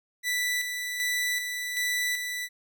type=tone with tremolo; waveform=sawtooth; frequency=1975.5 Hz; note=B6; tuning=in tune; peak=-22 dBFS; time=0.23-2.49 s; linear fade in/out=50 ms; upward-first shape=square; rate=1.3 Hz; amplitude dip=45%; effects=none